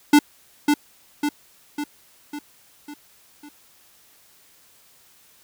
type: tone with echo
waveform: square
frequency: 293.7 Hz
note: D4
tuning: in tune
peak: -10 dBFS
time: 0.13-0.19 s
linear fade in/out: 5 ms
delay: 550 ms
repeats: 6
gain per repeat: -5 dB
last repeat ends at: 3.49 s
effects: white hiss -55 dBFS RMS until 5.43 s